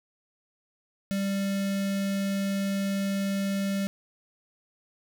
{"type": "tone with notch filter", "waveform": "square", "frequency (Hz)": 196.7, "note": "G3", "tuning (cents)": 6, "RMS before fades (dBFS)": -28, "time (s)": [1.11, 3.87], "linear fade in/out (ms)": 0, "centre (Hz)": 1000, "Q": 1.9, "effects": []}